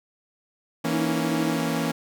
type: chord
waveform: sawtooth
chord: A# diminished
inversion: second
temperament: equal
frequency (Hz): 164.81 / 233.1 / 277.2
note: E3 / A#3 / C#4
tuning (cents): 0 / 0 / 0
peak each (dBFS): -24 / -24 / -24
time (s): 0.84-1.92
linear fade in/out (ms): 10
type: tone with tremolo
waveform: sine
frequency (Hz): 316.4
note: D#4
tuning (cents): +29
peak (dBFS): -25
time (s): 0.9-1.56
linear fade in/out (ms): 5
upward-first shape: triangle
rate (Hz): 2.4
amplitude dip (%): 50
effects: none